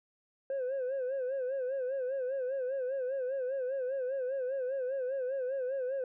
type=tone with vibrato; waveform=sine; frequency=523.3 Hz; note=C5; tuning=in tune; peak=-29 dBFS; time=0.5-6.04 s; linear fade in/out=2 ms; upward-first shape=sine; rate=5 Hz; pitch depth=94 cents each way; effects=tanh soft clip ceiling -30 dBFS